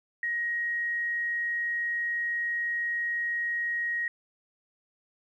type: tone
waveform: sine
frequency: 1886 Hz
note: A#6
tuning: 20 cents sharp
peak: -27 dBFS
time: 0.23-4.08 s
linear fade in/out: 2 ms
effects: 11-bit